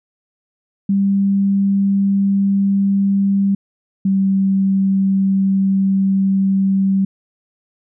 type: tone pair in turn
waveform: sine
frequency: 197.4 / 193.67 Hz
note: G3 / G3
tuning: +12 / -21 cents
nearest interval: unison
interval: 33 cents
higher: first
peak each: -12 dBFS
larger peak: neither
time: 0.89-3.55 / 4.05-7.05 s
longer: second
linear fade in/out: 5 ms
effects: none